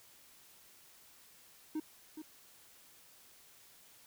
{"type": "tone with echo", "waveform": "triangle", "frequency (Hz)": 310.7, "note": "D#4", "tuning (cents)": -2, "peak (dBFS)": -32, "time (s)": [1.75, 1.8], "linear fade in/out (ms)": 5, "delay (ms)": 420, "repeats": 1, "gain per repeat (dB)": -9, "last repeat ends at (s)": 2.22, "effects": ["white hiss -61 dBFS RMS until 4.06 s"]}